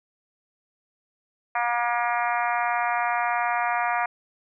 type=harmonic tone; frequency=238.6 Hz; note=A#3; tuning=41 cents sharp; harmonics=3 / 4 / 5 / 6 / 7 / 8 / 9 / 10; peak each=-26 / -28 / -30 / -32 / -33 / -34 / -35 / -36 dBFS; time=1.55-4.06 s; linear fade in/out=5 ms; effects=none